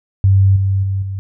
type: tone with level steps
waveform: sine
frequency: 97 Hz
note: G2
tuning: 18 cents flat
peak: -7 / -12 / -15 / -20 dBFS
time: 0.24-1.19 s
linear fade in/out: 0 ms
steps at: 0.56 / 0.83 / 1.02 s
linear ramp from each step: 5 ms
effects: none